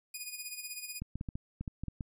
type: tone with tremolo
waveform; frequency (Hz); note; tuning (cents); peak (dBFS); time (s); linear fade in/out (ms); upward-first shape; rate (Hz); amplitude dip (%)
5% pulse; 2468; D#7; -15; -27; 0.14-1; 5; sine; 16; 65
type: clicks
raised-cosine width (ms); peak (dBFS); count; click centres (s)
5; -25; 10; 1.02 / 1.156 / 1.211 / 1.288 / 1.355 / 1.61 / 1.678 / 1.836 / 1.883 / 2.008
effects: resampled to 32000 Hz